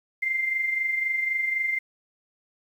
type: tone with amplitude modulation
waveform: sine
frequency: 2093 Hz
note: C7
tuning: in tune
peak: -21 dBFS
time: 0.22-1.79 s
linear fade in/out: 10 ms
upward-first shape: sine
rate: 23.9 Hz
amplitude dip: 50%
effects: 9-bit